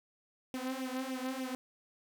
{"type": "tone with flanger", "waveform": "sawtooth", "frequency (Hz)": 259.6, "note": "C4", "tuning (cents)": -13, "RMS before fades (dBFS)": -38, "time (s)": [0.54, 1.55], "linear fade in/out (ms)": 0, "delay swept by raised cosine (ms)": [0.33, 3.93], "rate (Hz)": 3.4, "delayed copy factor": 0.85, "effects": []}